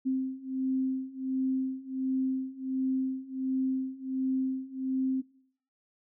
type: beating tone pair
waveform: sine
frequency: 261.6 / 263 Hz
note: C4 / C4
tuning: 0 / +9 cents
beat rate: 1.4 Hz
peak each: -32 / -30 dBFS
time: 0.05-5.22 s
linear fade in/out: 20 ms
effects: noise-tail reverb RT60 0.6 s tail -20 dB re dry